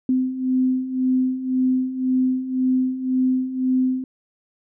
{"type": "beating tone pair", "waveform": "sine", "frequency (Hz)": [255.9, 257.8], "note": ["C4", "C4"], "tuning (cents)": [-38, -26], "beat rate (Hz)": 1.9, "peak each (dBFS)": [-24, -19], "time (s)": [0.09, 4.04], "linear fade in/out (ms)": 2, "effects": []}